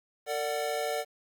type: chord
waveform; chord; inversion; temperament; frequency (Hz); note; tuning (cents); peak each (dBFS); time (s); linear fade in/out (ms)
square; Bb augmented; none; equal with one note detuned; 454.5 / 587.3 / 740; Bb4 / D5 / F#5; -44 / 0 / 0; -35 / -34 / -35; 0.26-1.05; 50
effects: 10-bit